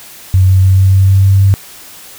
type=tone with pitch steps; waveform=sine; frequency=93.6 / 94.2 / 94.8 / 95.4 / 96.01 / 96.62 / 97.24 / 97.86 Hz; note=F#2 / F#2 / F#2 / G2 / G2 / G2 / G2 / G2; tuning=+20 / +32 / +43 / -47 / -35 / -25 / -13 / -2 cents; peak=-4 dBFS; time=0.34-1.54 s; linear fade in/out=0 ms; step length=150 ms; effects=white hiss -34 dBFS RMS until 2.18 s